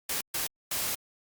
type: noise bursts at uneven times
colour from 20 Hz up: white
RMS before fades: -31 dBFS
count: 3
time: 0.09-0.21 / 0.34-0.47 / 0.71-0.95 s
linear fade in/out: 5 ms
effects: Opus 48 kbps